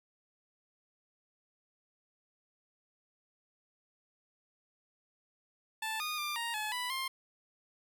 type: tone with pitch steps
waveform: 15% pulse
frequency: 879 / 1228 / 1192 / 934 / 855 / 989 / 1059 Hz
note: A5 / D#6 / D6 / A#5 / A5 / B5 / C6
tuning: -2 / -23 / +25 / +3 / -50 / +2 / +21 cents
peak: -28 dBFS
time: 5.82-7.08 s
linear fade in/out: 5 ms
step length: 180 ms
effects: none